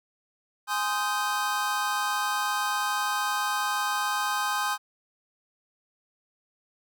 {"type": "chord", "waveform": "square", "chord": "Ab major seventh", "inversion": "none", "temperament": "just", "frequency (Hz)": [830.6, 1038.3, 1245.9, 1557.4], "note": ["Ab5", "C6", "Eb6", "G6"], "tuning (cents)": [0, -14, 2, -12], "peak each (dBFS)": -32, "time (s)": [0.67, 4.78], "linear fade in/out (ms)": 50, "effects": []}